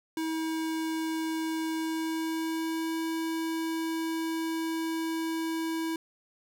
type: tone with pitch glide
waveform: square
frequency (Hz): 321 to 325.3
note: E4 to E4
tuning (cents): -46 to -23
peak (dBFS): -30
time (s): 0.17-5.96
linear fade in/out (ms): 2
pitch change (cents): +23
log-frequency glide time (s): 1.78-3.01
effects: none